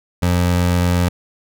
25% pulse tone, 88.4 Hz, F2, 22 cents sharp, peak -10 dBFS, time 0.22-1.09 s, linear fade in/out 10 ms, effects none

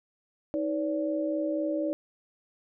sine tone cluster, 315.2 / 511 / 575 Hz, D#4 / C5 / D5, +23 / -41 / -37 cents, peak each -29 / -38 / -30 dBFS, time 0.54-1.93 s, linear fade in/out 0 ms, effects none

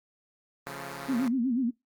5% pulse chord, Db augmented, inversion none, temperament equal, 138.59 / 174.61 / 220 Hz, Db3 / F3 / A3, 0 / 0 / 0 cents, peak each -28 / -30 / -34 dBFS, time 0.67-1.28 s, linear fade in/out 0 ms
sine tone with vibrato, 248.7 Hz, B3, 12 cents sharp, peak -24 dBFS, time 1.08-1.71 s, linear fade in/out 20 ms, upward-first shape sine, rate 8.2 Hz, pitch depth 150 cents each way
effects noise-tail reverb RT60 0.2 s tail -22 dB re dry + Opus 32 kbps

